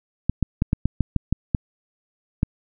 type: clicks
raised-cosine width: 5 ms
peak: -6 dBFS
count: 10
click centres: 0.296 / 0.427 / 0.621 / 0.731 / 0.856 / 1.007 / 1.163 / 1.326 / 1.548 / 2.431 s
effects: none